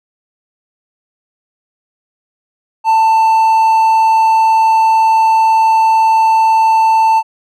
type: tone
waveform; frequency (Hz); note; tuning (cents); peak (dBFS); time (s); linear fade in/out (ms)
triangle; 889; A5; +18; -5; 2.84-7.23; 50
effects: none